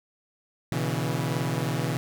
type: tone cluster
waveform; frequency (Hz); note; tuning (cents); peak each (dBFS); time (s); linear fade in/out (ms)
sawtooth; 121.4 / 140 / 163.2; B2 / C#3 / E3; -29 / +18 / -17; -26; 0.72-1.97; 0
effects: none